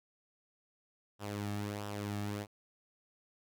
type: tone with flanger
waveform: sawtooth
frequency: 102.9 Hz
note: G#2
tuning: 16 cents flat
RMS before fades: -39 dBFS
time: 1.19-2.47 s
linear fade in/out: 50 ms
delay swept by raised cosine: 0.45 to 2.05 ms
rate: 1.5 Hz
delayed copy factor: -0.55
effects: none